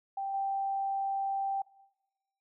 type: tone with level steps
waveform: sine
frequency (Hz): 784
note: G5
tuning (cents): 0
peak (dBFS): -32 / -29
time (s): 0.17-1.62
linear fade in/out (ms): 5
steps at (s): 0.34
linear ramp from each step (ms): 2
effects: noise-tail reverb RT60 1.0 s tail -21 dB re dry